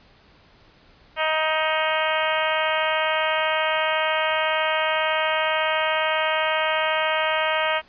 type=harmonic tone; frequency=313.9 Hz; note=D#4; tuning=15 cents sharp; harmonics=2 / 3 / 4 / 5 / 6 / 7 / 8 / 9 / 10; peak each=-25 / -27 / -28 / -29 / -30 / -30 / -31 / -32 / -32 dBFS; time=1.16-7.82 s; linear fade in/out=50 ms; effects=pink hiss -54 dBFS RMS until 7.88 s + resampled to 11025 Hz